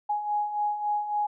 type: beating tone pair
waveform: sine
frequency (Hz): 830.6 / 834.2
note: G#5 / G#5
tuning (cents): 0 / +7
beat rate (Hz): 3.6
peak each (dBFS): -33 / -26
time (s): 0.09-1.27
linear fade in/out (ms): 10
effects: none